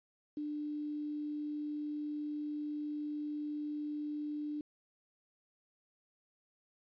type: tone with quantisation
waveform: sine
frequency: 297.7 Hz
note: D4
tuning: 24 cents sharp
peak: -36 dBFS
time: 0.37-4.61 s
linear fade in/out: 2 ms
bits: 10
effects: resampled to 11025 Hz